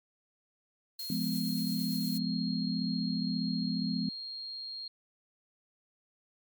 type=noise with tremolo; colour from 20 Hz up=violet; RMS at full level=-41 dBFS; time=0.99-2.18 s; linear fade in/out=5 ms; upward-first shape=sine; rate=8.7 Hz; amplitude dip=25%
type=tone; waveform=sine; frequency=4239 Hz; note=C8; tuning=22 cents sharp; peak=-38 dBFS; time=0.99-4.88 s; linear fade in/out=5 ms
type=chord; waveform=sine; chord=F diminished; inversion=none; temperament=just; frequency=174.61 / 209.5 / 251.4 Hz; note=F3 / Ab3 / Cb4; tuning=0 / +15 / +31 cents; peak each=-34 dBFS; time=1.1-4.09 s; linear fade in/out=2 ms
effects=MP3 96 kbps